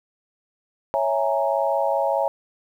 sine chord, A# half-diminished seventh, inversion first, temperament equal, 554.4 / 659.3 / 830.6 / 932.3 Hz, C#5 / E5 / G#5 / A#5, 0 / 0 / 0 / 0 cents, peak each -23 / -24 / -25 / -27 dBFS, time 0.94-2.28 s, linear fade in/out 0 ms, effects 9-bit

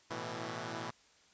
5% pulse chord, A suspended second, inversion none, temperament equal with one note detuned, 110.89 / 123.47 / 164.81 Hz, A2 / B2 / E3, +14 / 0 / 0 cents, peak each -32 dBFS, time 0.1-0.91 s, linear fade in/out 10 ms, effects white hiss -65 dBFS RMS until 1.33 s + resampled to 16000 Hz

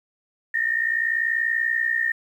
sine tone pair together, 1804.3 / 1864.7 Hz, A6 / A#6, +43 / 0 cents, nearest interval minor second, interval 57 cents, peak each -23 dBFS, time 0.54-2.12 s, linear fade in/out 5 ms, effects 9-bit

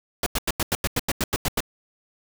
pink noise bursts, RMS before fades -23 dBFS, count 12, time 0.23-1.605 s, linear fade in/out 2 ms, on 33 ms, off 89 ms, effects none

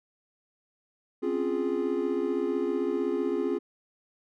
triangle chord, Db major seventh, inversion third, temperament equal, 261.6 / 277.2 / 349.2 / 415.3 Hz, C4 / Db4 / F4 / Ab4, 0 / 0 / 0 / 0 cents, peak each -31 / -32 / -28 / -28 dBFS, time 1.22-3.59 s, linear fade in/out 20 ms, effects none

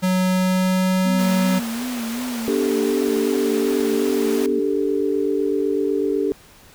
square tone with pitch glide, 185 to 186.72 Hz, F#3 to F#3, 0 to +16 cents, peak -17 dBFS, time 0.02-1.6 s, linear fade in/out 20 ms, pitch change +16 cents, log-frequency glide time 0.26-1.25 s
sine tone with vibrato, 239.3 Hz, A#3, 46 cents sharp, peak -24 dBFS, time 1.05-4.6 s, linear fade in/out 10 ms, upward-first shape sine, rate 2.7 Hz, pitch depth 85 cents each way
pink high-pass noise, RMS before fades -33 dBFS, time 1.19-4.46 s, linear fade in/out 0 ms, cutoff 380 Hz, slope 48 dB/octave
sine chord, D suspended fourth, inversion none, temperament equal with one note detuned, 291.8 / 392 / 440 Hz, D4 / G4 / A4, -11 / 0 / 0 cents, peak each -23 / -21 / -23 dBFS, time 2.48-6.32 s, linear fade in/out 0 ms
effects pink hiss -48 dBFS RMS until 6.74 s

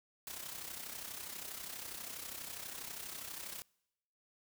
white noise with amplitude modulation, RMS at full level -43 dBFS, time 0.27-3.62 s, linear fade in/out 0 ms, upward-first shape sine, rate 32.3 Hz, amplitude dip 60%, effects noise-tail reverb RT60 0.9 s tail -26 dB re dry

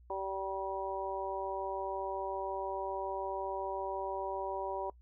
harmonic tone, 193.1 Hz, G3, 26 cents flat, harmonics 2 / 3 / 4 / 5, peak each -40 / -40 / -41 / -39 dBFS, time 0.1-4.9 s, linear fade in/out 2 ms, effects noise-tail reverb RT60 0.1 s tail -23 dB re dry + added 60 Hz sine -56 dBFS peak until 5.01 s

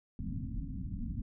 pink low-pass noise, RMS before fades -38 dBFS, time 0.19-1.22 s, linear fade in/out 2 ms, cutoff 280 Hz, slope 96 dB/octave, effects none

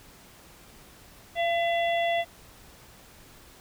harmonic tone with a mistuned harmonic, 682 Hz, F5, 41 cents flat, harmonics 1 / 3 / 4 / 5, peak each -24 / -31 / -37 / -36 dBFS, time 1.35-2.25 s, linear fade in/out 50 ms, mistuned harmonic 3, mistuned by -31 cents, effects pink hiss -52 dBFS RMS until 3.6 s

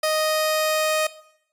sawtooth tone pair together, 622.3 / 2489 Hz, D#5 / D#7, 0 / 0 cents, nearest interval 2 octaves, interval 2400 cents, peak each -16 / -23 dBFS, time 0.03-1.07 s, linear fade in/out 5 ms, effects noise-tail reverb RT60 0.7 s tail -17 dB re dry + resampled to 32000 Hz

